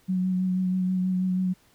sine tone with vibrato, 184.7 Hz, F#3, 3 cents flat, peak -22 dBFS, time 0.08-1.54 s, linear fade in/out 20 ms, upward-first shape sine, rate 6.2 Hz, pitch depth 19 cents each way, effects pink hiss -61 dBFS RMS until 1.74 s

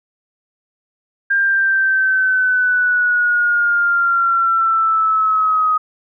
sine linear sweep, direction down, 1601 to 1252 Hz, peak -12 dBFS, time 1.3-5.78 s, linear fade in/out 10 ms, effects none

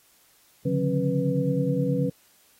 sine tone cluster, 139.8 / 149.3 / 180.6 / 271.2 / 492.3 Hz, C#3 / D3 / F#3 / C#4 / B4, +15 / +29 / -42 / -38 / -6 cents, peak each -28 dBFS, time 0.65-2.1 s, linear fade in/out 10 ms, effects white hiss -60 dBFS RMS until 2.59 s + AAC 48 kbps

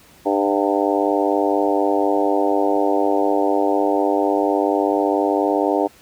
harmonic tone with a mistuned harmonic, 100.2 Hz, G2, 38 cents sharp, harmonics 3 / 4 / 5 / 6 / 7 / 8 / 9, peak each -21 / -22 / -23 / -24 / -24 / -25 / -26 dBFS, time 0.25-5.88 s, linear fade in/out 20 ms, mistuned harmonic 8, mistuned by -35 cents, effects pink hiss -49 dBFS RMS until 6.01 s + high-pass 60 Hz 12 dB/octave

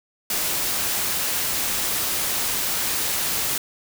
white noise, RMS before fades -24 dBFS, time 0.3-3.58 s, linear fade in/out 2 ms, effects none

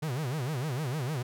45% pulse tone with vibrato, 138.59 Hz, C#3, in tune, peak -30 dBFS, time 0.02-1.23 s, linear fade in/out 10 ms, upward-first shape sine, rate 6.6 Hz, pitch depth 260 cents each way, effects none

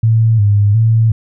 sine tone with vibrato, 107.3 Hz, A2, 43 cents flat, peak -7 dBFS, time 0.03-1.12 s, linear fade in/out 5 ms, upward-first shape square, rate 1.4 Hz, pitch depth 81 cents each way, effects none

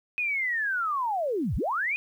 sine linear two-way sweep, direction down then up, 2518 to 41.2 to 2518 Hz, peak -25 dBFS, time 0.18-1.96 s, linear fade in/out 0 ms, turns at 1.56 s, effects 10-bit

